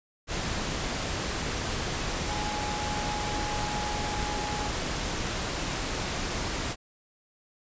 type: tone in noise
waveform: sine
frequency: 837 Hz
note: G#5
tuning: 13 cents sharp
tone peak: -34 dBFS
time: 2.26-4.72 s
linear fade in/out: 50 ms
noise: pink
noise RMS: -31 dBFS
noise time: 0.27-6.76 s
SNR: -6 dB
effects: resampled to 16000 Hz